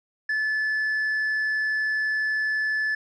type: tone with tanh clipping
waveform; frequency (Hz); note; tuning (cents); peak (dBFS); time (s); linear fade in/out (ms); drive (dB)
sine; 1734; A6; -26; -23; 0.29-2.95; 5; 2
effects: none